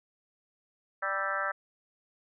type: harmonic tone with a mistuned harmonic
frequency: 196 Hz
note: G3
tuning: in tune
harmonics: 3 / 4 / 5 / 6 / 7 / 8 / 9 / 10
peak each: -37 / -41 / -42 / -40 / -33 / -35 / -37 / -43 dBFS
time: 1.02-1.52 s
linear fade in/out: 10 ms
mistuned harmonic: 7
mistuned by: -55 cents
effects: none